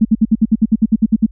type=tone bursts; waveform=sine; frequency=219.6 Hz; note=A3; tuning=3 cents flat; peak=-6 dBFS; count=13; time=0.01-1.263 s; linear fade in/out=10 ms; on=41 ms; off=60 ms; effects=added 50 Hz sine -35 dBFS peak until 1.31 s